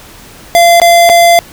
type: tone with dropouts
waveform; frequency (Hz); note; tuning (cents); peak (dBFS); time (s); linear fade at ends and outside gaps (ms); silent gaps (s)
square; 687; F5; -29; -3; 0.55-1.39; 0; 0.8-0.817 / 1.092-1.098
effects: pink hiss -34 dBFS RMS until 1.52 s